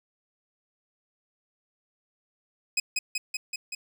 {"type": "tone with echo", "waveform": "20% pulse", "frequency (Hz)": 2524, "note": "D#7", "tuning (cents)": 24, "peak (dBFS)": -18, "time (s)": [2.77, 2.8], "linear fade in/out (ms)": 5, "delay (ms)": 190, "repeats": 5, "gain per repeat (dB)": -2, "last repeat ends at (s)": 3.75, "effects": []}